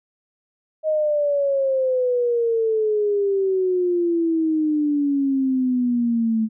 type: exponential sweep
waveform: sine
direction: down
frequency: 629 to 218 Hz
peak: -17 dBFS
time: 0.83-6.49 s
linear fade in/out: 50 ms
effects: none